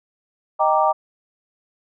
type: chord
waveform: sine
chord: Eb major seventh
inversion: none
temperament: equal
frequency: 622.3 / 784 / 932.3 / 1174.7 Hz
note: Eb5 / G5 / Bb5 / D6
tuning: 0 / 0 / 0 / 0 cents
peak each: -20 / -19 / -20 / -21 dBFS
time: 0.59-0.93 s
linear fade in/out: 20 ms
effects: none